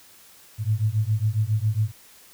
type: beating tone pair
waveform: sine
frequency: 104.4 / 111.7 Hz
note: G#2 / A2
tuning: +10 / +27 cents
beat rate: 7.3 Hz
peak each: -23 dBFS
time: 0.58-1.92 s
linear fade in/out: 50 ms
effects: white hiss -51 dBFS RMS until 2.33 s